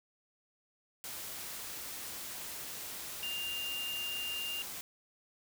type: tone in noise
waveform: sine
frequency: 2800 Hz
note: F7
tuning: 4 cents sharp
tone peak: -36 dBFS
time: 3.23-4.62 s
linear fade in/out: 0 ms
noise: white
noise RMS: -43 dBFS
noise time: 1.04-4.81 s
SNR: +4 dB
effects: none